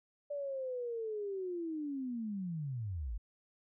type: linear sweep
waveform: sine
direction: down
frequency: 584 to 45.19 Hz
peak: -36 dBFS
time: 0.3-3.18 s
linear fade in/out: 10 ms
effects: none